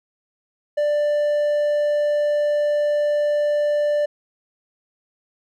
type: tone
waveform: triangle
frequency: 590 Hz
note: D5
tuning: 8 cents sharp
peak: -15 dBFS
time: 0.77-4.06 s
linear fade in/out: 10 ms
effects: none